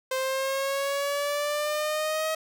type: exponential sweep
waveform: sawtooth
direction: up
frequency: 520 to 636 Hz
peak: -22 dBFS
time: 0.11-2.35 s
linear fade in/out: 5 ms
effects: none

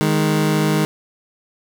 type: tone pair together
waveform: 25% pulse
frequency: 155.56 / 207.6 Hz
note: D#3 / G#3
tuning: 0 / 0 cents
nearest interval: perfect fourth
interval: 500 cents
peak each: -13 / -16 dBFS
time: 0.01-0.85 s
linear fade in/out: 0 ms
effects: none

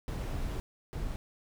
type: noise bursts at uneven times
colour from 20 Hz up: brown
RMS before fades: -35 dBFS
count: 2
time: 0.08-0.6 / 0.93-1.16 s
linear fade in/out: 0 ms
effects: none

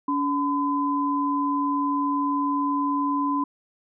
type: tone pair together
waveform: sine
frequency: 284.5 / 1013.8 Hz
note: C#4 / B5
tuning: +45 / +45 cents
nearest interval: octave + minor seventh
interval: 2200 cents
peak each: -24 / -24 dBFS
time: 0.08-3.44 s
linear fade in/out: 5 ms
effects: none

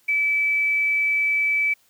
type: tone with quantisation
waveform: sine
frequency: 2305 Hz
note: D7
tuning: 33 cents flat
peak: -18 dBFS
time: 0.08-1.74 s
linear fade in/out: 10 ms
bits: 8
effects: white hiss -61 dBFS RMS until 1.89 s + high-pass 80 Hz 12 dB/octave

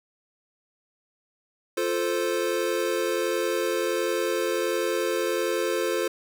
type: chord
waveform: square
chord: F major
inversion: none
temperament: equal with one note detuned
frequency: 349.2 / 440 / 521.4 Hz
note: F4 / A4 / C5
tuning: 0 / 0 / -6 cents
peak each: -29 dBFS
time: 1.77-6.08 s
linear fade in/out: 5 ms
effects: none

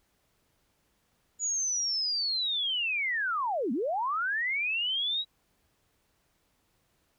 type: linear two-way sweep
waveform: sine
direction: down then up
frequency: 6920 to 209.7 to 3886 Hz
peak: -27 dBFS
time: 1.39-5.25 s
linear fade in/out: 50 ms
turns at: 3.72 s
effects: pink hiss -72 dBFS RMS until 7.18 s

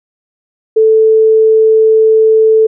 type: tone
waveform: sine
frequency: 440 Hz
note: A4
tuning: in tune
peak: -4 dBFS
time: 0.76-2.67 s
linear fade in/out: 10 ms
effects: none

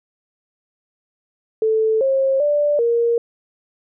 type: tone with pitch steps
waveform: sine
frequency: 439.8 / 537 / 587 / 468.4 Hz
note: A4 / C5 / D5 / A#4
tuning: -1 / +45 / -1 / +8 cents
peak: -14 dBFS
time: 1.62-3.18 s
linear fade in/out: 2 ms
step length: 390 ms
effects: none

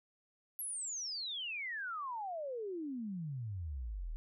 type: exponential sweep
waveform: sine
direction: down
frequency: 11680 to 36 Hz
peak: -38 dBFS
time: 0.59-4.16 s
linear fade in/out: 0 ms
effects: none

